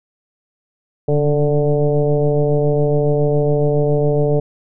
sine tone with frequency modulation, 292.4 Hz, D4, 7 cents flat, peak -12 dBFS, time 1.08-4.4 s, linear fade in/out 5 ms, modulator 148 Hz, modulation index 2, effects none

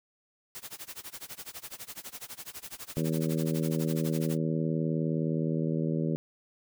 white noise with tremolo, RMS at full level -40 dBFS, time 0.55-4.37 s, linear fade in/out 0 ms, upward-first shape sine, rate 12 Hz, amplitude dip 95%
harmonic tone, 79.6 Hz, D#2, 40 cents sharp, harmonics 2 / 3 / 4 / 5 / 6 / 7, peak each -29 / -33 / -35 / -37 / -39 / -40 dBFS, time 2.97-6.16 s, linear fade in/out 0 ms
effects none

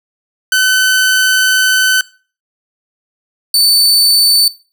sawtooth tone pair in turn, 1517 / 4524 Hz, F#6 / C#8, +43 / +34 cents, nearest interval octave + perfect fifth, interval 1891 cents, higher second, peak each -5 dBFS, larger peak neither, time 0.52-2.01 / 3.54-4.48 s, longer first, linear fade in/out 2 ms, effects noise-tail reverb RT60 0.4 s tail -21 dB re dry

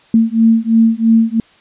sine beating tone pair, 224.5 / 227.5 Hz, A3 / A#3, +35 / -42 cents, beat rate 3 Hz, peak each -11 / -11 dBFS, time 0.14-1.4 s, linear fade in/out 2 ms, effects white hiss -48 dBFS RMS until 1.6 s + resampled to 8000 Hz

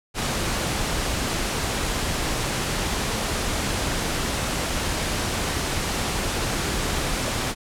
pink noise, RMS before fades -25 dBFS, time 0.14-7.55 s, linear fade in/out 50 ms, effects low-pass 10000 Hz 12 dB/octave

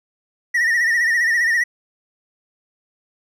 triangle tone with vibrato, 1873 Hz, A#6, 8 cents sharp, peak -13 dBFS, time 0.54-1.64 s, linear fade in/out 10 ms, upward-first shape sine, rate 15 Hz, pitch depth 77 cents each way, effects none

